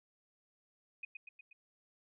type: tone with echo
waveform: sine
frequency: 2500 Hz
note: D#7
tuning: 8 cents sharp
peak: -40 dBFS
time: 1.03-1.05 s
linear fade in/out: 5 ms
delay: 120 ms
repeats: 4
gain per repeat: -4 dB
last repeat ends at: 1.53 s
effects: none